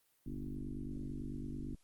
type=tone with frequency modulation; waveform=sine; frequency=136.7 Hz; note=C#3; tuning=24 cents flat; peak=-39 dBFS; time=0.26-1.75 s; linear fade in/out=5 ms; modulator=49 Hz; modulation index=3.6; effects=white hiss -74 dBFS RMS until 1.83 s + Opus 32 kbps